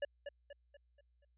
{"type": "tone with echo", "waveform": "square", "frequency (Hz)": 573, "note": "D5", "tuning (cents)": -43, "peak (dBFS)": -35, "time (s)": [0.02, 0.05], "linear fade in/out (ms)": 5, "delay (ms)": 240, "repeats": 5, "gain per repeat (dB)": -7, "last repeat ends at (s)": 1.25, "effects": ["added 60 Hz sine -70 dBFS peak until 1.37 s", "resampled to 8000 Hz"]}